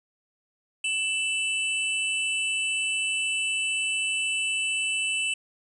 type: tone pair together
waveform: square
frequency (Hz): 2651 / 2984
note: E7 / F#7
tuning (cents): +9 / +14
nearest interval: major second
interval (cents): 205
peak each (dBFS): -27 / -30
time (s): 0.84-5.34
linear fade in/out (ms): 5
effects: resampled to 24000 Hz + 9-bit